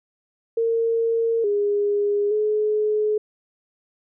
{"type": "tone with pitch steps", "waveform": "sine", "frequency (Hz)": [457.8, 409.6, 425.4], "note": ["A#4", "G#4", "G#4"], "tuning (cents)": [-31, -24, 42], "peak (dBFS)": -18, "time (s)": [0.57, 3.18], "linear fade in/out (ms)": 5, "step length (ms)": 870, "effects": []}